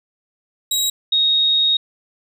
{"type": "tone pair in turn", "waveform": ["25% pulse", "sine"], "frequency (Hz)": [3831, 3750], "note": ["A#7", "A#7"], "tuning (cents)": [47, 10], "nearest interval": "unison", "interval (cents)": 37, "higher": "first", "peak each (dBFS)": -13, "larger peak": "neither", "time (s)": [[0.71, 0.9], [1.12, 1.77]], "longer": "second", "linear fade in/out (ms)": 5, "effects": []}